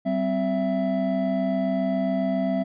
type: tone cluster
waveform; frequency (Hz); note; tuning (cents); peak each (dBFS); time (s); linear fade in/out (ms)
triangle; 192.1 / 259.4 / 665; G3 / C4 / E5; -35 / -15 / +15; -24; 0.05-2.64; 20
effects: resampled to 11025 Hz